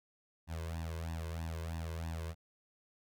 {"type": "tone with flanger", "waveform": "sawtooth", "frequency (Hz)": 82, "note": "E2", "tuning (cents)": -9, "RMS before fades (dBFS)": -40, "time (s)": [0.47, 2.35], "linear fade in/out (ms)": 50, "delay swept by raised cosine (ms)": [1.1, 1.98], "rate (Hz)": 3.1, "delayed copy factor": 0.95, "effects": []}